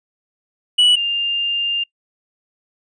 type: tone pair in turn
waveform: triangle / sine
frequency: 2945 / 2801 Hz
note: F#7 / F7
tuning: -9 / +4 cents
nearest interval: minor second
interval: 87 cents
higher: first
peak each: -8 / -17 dBFS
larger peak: first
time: 0.78-0.96 / 0.96-1.84 s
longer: second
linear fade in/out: 10 ms
effects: noise-tail reverb RT60 0.1 s tail -25 dB re dry + resampled to 22050 Hz